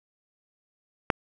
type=click; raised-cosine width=0.5 ms; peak=-5 dBFS; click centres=1.102 s; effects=none